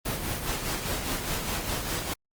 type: noise with tremolo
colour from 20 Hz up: pink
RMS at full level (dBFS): -29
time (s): 0.05-2.14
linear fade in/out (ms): 10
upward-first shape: sine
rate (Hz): 4.9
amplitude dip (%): 45
effects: Opus 24 kbps